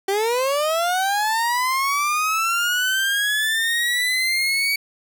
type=linear sweep; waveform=30% pulse; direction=up; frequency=382.4 to 2274 Hz; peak=-16 dBFS; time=0.08-4.76 s; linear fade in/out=5 ms; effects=none